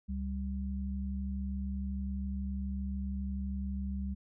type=tone pair together; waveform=sine; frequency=69.3 / 196.34 Hz; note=C#2 / G3; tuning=0 / +3 cents; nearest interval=octave + tritone; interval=1803 cents; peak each=-35 / -37 dBFS; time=0.08-4.15 s; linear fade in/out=20 ms; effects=none